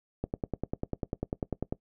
click train, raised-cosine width 2 ms, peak -17 dBFS, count 16, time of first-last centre 0.24-1.725 s, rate 10.1 Hz, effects noise-tail reverb RT60 0.1 s tail -20 dB re dry

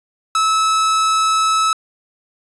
45% pulse tone, 1300 Hz, E6, 24 cents flat, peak -13 dBFS, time 0.35-1.73 s, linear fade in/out 2 ms, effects resampled to 24000 Hz

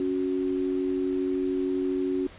sine tone pair together, 277.2 / 370 Hz, C#4 / F#4, 0 / 0 cents, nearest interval perfect fourth, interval 500 cents, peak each -27 dBFS, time 0-2.27 s, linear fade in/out 2 ms, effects pink hiss -48 dBFS RMS until 2.38 s + resampled to 8000 Hz

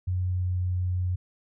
sine tone with pitch glide, 91.2 to 90.62 Hz, F#2 to F#2, -24 to -36 cents, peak -24 dBFS, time 0.07-1.16 s, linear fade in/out 10 ms, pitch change -12 cents, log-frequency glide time 0.26-0.54 s, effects none

